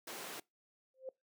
pink high-pass noise, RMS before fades -46 dBFS, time 0.07-0.4 s, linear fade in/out 5 ms, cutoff 280 Hz, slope 12 dB/octave
sine tone with exponential growth, 523.3 Hz, C5, in tune, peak -37 dBFS, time 0.94-1.09 s, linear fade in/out 2 ms, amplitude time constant 31 ms
effects noise-tail reverb RT60 0.2 s tail -24 dB re dry + high-pass 150 Hz 12 dB/octave

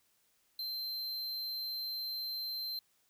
square tone, 4118 Hz, C8, 28 cents flat, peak -37 dBFS, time 0.59-2.79 s, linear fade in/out 2 ms, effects white hiss -73 dBFS RMS until 3.09 s

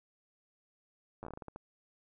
slowing click train, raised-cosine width 1 ms, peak -30 dBFS, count 11, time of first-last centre 1.23-1.561 s, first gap 9 ms, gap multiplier 1.27, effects none

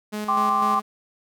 sawtooth tone with tremolo, 211.1 Hz, G#3, 29 cents sharp, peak -23 dBFS, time 0.12-0.82 s, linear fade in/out 20 ms, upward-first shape square, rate 4 Hz, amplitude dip 40%
sine chord, G suspended fourth, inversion none, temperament equal, 784 / 1046.5 / 1174.7 Hz, G5 / C6 / D6, 0 / 0 / 0 cents, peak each -25 / -23 / -21 dBFS, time 0.28-0.8 s, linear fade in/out 10 ms
effects none

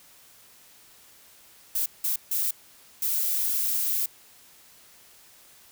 violet noise bursts at uneven times, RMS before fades -26 dBFS, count 4, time 1.75-1.86 / 2.04-2.16 / 2.31-2.51 / 3.02-4.06 s, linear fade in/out 5 ms, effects white hiss -54 dBFS RMS until 5.71 s

